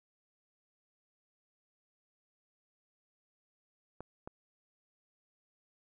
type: clicks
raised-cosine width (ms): 1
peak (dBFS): -29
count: 2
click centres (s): 4.006 / 4.275
effects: none